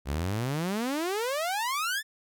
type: exponential sweep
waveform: sawtooth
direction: up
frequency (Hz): 64.2 to 1805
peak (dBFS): -24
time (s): 0.05-2.03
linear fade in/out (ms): 50
effects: none